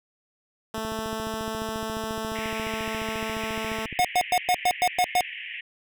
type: tone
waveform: 10% pulse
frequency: 220.7 Hz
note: A3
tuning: 5 cents sharp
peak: -21 dBFS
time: 0.74-3.86 s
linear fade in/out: 5 ms
type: click train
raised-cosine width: 3 ms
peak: -24 dBFS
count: 47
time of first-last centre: 0.78-3.997 s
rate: 14.3 Hz
type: band-pass noise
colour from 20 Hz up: pink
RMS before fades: -37 dBFS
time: 2.35-5.61 s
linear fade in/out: 5 ms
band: 1800 to 3000 Hz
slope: 96 dB/octave
type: tone bursts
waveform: square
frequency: 724 Hz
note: F#5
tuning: 38 cents flat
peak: -19 dBFS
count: 8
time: 3.99-5.208 s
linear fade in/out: 0 ms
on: 56 ms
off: 110 ms
effects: none